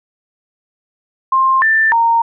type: tone with pitch steps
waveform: sine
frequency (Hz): 1057 / 1776 / 924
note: C6 / A6 / A#5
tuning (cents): +17 / +16 / -16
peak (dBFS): -9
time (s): 1.32-2.22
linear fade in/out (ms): 5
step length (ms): 300
effects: none